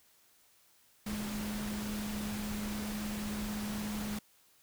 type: tone in noise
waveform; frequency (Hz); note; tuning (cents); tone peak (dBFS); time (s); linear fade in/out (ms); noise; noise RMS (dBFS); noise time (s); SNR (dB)
sine; 209.8; G#3; +18; -36; 1.06-4.19; 5; pink; -42; 1.06-4.19; +3
effects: white hiss -66 dBFS RMS until 4.62 s